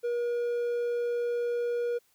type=tone; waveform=triangle; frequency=478.2 Hz; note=A#4; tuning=44 cents sharp; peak=-25 dBFS; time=0.03-1.99 s; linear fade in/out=20 ms; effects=white hiss -68 dBFS RMS until 2.14 s